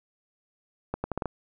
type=accelerating click train; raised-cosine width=1 ms; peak=-15 dBFS; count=6; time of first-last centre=0.94-1.257 s; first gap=100 ms; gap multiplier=0.77; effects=none